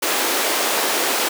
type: high-pass noise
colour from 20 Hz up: pink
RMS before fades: -20 dBFS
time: 0.02-1.29 s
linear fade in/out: 10 ms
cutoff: 330 Hz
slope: 24 dB/octave
effects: none